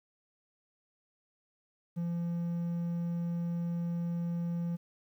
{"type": "tone", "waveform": "triangle", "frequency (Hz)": 171, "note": "F3", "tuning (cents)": -36, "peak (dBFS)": -29, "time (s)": [1.96, 4.77], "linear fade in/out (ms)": 20, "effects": ["11-bit"]}